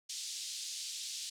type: band-pass noise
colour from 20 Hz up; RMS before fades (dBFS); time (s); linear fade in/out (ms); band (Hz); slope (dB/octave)
pink; -42; 0.09-1.3; 10; 3600 to 8300; 24
effects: none